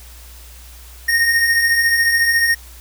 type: beating tone pair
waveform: square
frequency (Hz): 1840 / 1854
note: A#6 / A#6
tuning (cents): -23 / -10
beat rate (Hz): 14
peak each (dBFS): -23 / -14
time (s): 1.08-2.55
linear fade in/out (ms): 10
effects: added 60 Hz sine -38 dBFS peak until 2.8 s + white hiss -43 dBFS RMS until 2.8 s